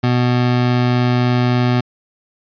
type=tone; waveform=25% pulse; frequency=123.47 Hz; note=B2; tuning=in tune; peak=-9 dBFS; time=0.03-1.81 s; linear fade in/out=10 ms; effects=resampled to 11025 Hz